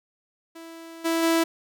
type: tone with level steps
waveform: sawtooth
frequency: 329.6 Hz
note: E4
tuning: in tune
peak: -36 / -18 / -15 dBFS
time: 0.55-1.44 s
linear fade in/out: 10 ms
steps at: 1.04 / 1.22 s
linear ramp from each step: 20 ms
effects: none